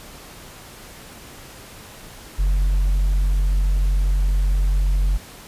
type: tone with tanh clipping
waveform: sine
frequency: 46.25 Hz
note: F#1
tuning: in tune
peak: -16 dBFS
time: 2.38-5.18 s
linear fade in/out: 20 ms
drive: 3 dB
effects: pink hiss -41 dBFS RMS until 5.47 s + resampled to 32000 Hz